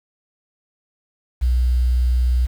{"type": "tone with quantisation", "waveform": "sine", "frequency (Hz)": 61.74, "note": "B1", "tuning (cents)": 0, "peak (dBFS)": -14, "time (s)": [1.41, 2.47], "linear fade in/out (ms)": 20, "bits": 7, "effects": []}